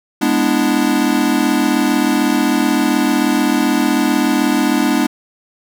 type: chord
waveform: square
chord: E dominant seventh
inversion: first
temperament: equal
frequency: 207.7 / 246.9 / 293.7 / 329.6 Hz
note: G#3 / B3 / D4 / E4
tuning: 0 / 0 / 0 / 0 cents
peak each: -21 / -18 / -17 / -21 dBFS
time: 0.21-5.07 s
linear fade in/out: 10 ms
effects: none